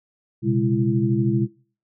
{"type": "tone cluster", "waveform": "sine", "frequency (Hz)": [121.8, 134.6, 204.6, 335.2], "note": ["B2", "C3", "G#3", "E4"], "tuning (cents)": [-24, 49, -26, 29], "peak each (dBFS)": -23, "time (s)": [0.42, 1.48], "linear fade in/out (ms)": 50, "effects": ["noise-tail reverb RT60 0.4 s tail -20 dB re dry"]}